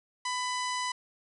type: harmonic tone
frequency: 998 Hz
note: B5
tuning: 18 cents sharp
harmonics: 1 / 2 / 3 / 4 / 5 / 6 / 7 / 8 / 9 / 10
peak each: -32 / -37 / -41 / -42 / -41 / -43 / -48 / -47 / -49 / -52 dBFS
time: 0.25-0.92 s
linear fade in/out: 5 ms
effects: none